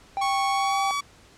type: tone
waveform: triangle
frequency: 787 Hz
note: G5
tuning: 7 cents sharp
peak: -22 dBFS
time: 0.17-0.91 s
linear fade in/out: 0 ms
type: tone with pitch glide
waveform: sawtooth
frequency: 1106 to 1137.8 Hz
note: C#6 to C#6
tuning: -4 to +45 cents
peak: -21 dBFS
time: 0.21-1.01 s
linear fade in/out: 10 ms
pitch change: +49 cents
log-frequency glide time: 0.5-0.82 s
effects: pink hiss -53 dBFS RMS until 1.37 s + low-pass 8000 Hz 12 dB/octave